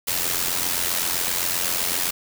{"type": "noise with amplitude modulation", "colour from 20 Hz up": "white", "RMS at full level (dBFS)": -21, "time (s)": [0.07, 2.11], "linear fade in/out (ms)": 10, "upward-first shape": "sine", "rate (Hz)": 87.7, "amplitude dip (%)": 65, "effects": []}